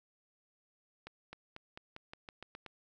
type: accelerating click train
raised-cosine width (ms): 0.3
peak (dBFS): -30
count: 10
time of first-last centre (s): 1.07-2.663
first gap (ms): 260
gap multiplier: 0.9
effects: none